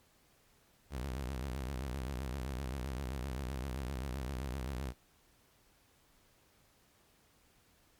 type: tone with vibrato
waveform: sawtooth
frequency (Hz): 65.41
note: C2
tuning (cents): 0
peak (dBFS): -33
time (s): 0.9-4.94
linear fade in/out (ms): 50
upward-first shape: triangle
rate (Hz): 7.7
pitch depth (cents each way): 190
effects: pink hiss -68 dBFS RMS until 7.99 s + MP3 96 kbps